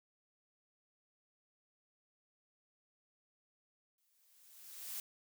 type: noise with exponential growth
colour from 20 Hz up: blue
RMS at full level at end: -41 dBFS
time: 3.98-5 s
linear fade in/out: 2 ms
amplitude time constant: 220 ms
effects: none